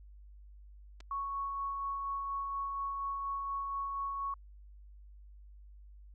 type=clicks; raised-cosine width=0.2 ms; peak=-36 dBFS; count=2; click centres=1.004 / 1.007 s
type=tone with tremolo; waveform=sine; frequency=1108.7 Hz; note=C#6; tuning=in tune; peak=-33 dBFS; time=1.11-4.34 s; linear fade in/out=2 ms; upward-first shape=sine; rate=4.2 Hz; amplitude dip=25%
effects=added 50 Hz sine -51 dBFS peak until 6.14 s